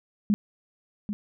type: tone with echo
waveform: sine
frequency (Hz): 206.8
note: G#3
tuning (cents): -7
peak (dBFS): -18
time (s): 0.3-0.34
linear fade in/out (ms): 0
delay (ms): 790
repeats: 1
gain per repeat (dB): -9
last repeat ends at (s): 1.13
effects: none